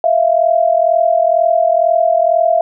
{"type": "tone pair together", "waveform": "sine", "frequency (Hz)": [649, 691.1], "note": ["E5", "F5"], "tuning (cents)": [-27, -18], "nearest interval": "minor second", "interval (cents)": 109, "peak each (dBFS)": -12, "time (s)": [0.04, 2.61], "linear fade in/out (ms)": 2, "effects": []}